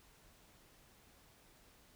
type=silence; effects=pink hiss -65 dBFS RMS until 1.95 s